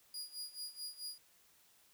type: tone with tremolo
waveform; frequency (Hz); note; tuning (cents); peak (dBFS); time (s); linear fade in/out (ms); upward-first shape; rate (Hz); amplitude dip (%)
sawtooth; 4877; D#8; -35; -38; 0.14-1.18; 2; sine; 4.6; 85
effects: white hiss -68 dBFS RMS until 1.93 s